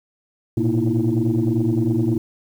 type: tone cluster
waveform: sine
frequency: 112.6 / 122.4 / 234.3 / 316.4 / 339.5 Hz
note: A2 / B2 / A#3 / D#4 / F4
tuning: +40 / -15 / +9 / +29 / -49 cents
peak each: -22 dBFS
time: 0.57-2.18 s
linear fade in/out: 5 ms
effects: tanh soft clip ceiling -10 dBFS + 8-bit